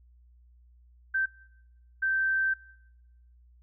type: tone bursts at uneven times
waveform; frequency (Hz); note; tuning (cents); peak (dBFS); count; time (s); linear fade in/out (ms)
sine; 1557; G6; -12; -24; 2; 1.14-1.26 / 2.02-2.54; 10
effects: noise-tail reverb RT60 1.0 s tail -24 dB re dry + added 60 Hz sine -55 dBFS peak until 3.62 s